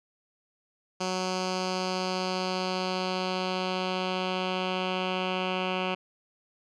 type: tone with low-pass filter sweep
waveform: 10% pulse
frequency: 185 Hz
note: F#3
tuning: in tune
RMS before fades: -30 dBFS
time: 1-5.95 s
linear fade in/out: 10 ms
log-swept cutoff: 5700 to 2800 Hz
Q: 2.5
effects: none